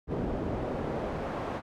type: noise with band-pass filter sweep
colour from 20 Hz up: brown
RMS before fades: -33 dBFS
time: 0.07-1.62 s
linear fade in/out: 50 ms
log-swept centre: 360 to 880 Hz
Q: 0.86
effects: none